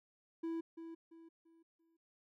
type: tone with echo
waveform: triangle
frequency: 329.6 Hz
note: E4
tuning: in tune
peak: -35 dBFS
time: 0.43-0.61 s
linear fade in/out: 10 ms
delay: 340 ms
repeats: 4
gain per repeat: -9 dB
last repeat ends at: 1.97 s
effects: none